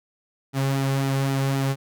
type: tone with flanger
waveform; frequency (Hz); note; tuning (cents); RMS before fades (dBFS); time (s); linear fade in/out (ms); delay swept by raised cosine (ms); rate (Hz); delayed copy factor
sawtooth; 136.1; C#3; -31; -23; 0.53-1.76; 50; 1.8 to 3.2; 3.8; -0.5
effects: none